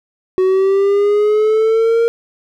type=linear sweep; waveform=triangle; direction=up; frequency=371.2 to 466.2 Hz; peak=-8 dBFS; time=0.38-2.08 s; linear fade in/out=0 ms; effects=none